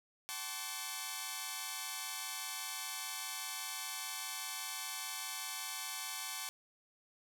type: tone cluster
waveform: 5% pulse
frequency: 760 / 875 / 1058 / 1150 Hz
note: F#5 / A5 / C6 / D6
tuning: +46 / -10 / +19 / -37 cents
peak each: -35 / -34 / -34 / -32 dBFS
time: 0.29-6.49 s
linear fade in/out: 0 ms
effects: none